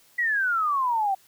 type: exponential sweep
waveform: sine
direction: down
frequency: 1978 to 755 Hz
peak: -21 dBFS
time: 0.18-1.15 s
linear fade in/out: 10 ms
effects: white hiss -58 dBFS RMS until 1.27 s